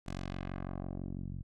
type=tone with low-pass filter sweep; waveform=10% pulse; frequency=46.05 Hz; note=F#1; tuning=7 cents flat; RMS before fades=-40 dBFS; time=0.06-1.43 s; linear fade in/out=10 ms; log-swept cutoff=8900 to 120 Hz; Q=1; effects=none